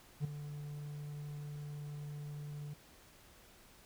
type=tone with ADSR envelope; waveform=triangle; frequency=146.83 Hz; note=D3; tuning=in tune; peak=-28 dBFS; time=0.2-2.74 s; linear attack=47 ms; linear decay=6 ms; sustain=-12 dB; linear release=8 ms; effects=pink hiss -61 dBFS RMS until 3.85 s